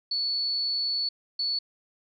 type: tone bursts at uneven times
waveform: sine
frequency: 4435 Hz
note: C#8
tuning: in tune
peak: -25 dBFS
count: 2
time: 0.11-1.09 / 1.39-1.59 s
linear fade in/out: 5 ms
effects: none